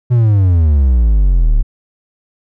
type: exponential sweep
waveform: triangle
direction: down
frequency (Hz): 125.6 to 34.65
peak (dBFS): -5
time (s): 0.1-1.63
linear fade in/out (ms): 20
effects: none